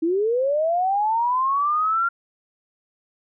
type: linear sweep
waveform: sine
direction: up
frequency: 313.6 to 1396.9 Hz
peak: -18 dBFS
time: 0.02-2.09 s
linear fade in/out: 10 ms
effects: none